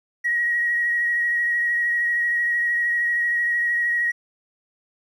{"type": "tone with vibrato", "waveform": "triangle", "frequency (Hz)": 1900, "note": "A#6", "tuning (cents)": 33, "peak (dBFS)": -15, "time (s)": [0.24, 4.12], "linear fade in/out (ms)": 20, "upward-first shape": "triangle", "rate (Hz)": 13, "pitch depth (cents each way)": 23, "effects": ["tanh soft clip ceiling -17 dBFS"]}